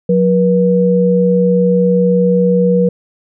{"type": "tone pair together", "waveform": "sine", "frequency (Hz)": [180.77, 482.6], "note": ["F#3", "B4"], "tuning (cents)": [-40, -40], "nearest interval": "octave + perfect fourth", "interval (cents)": 1700, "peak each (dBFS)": -11, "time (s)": [0.09, 2.89], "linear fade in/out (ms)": 5, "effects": []}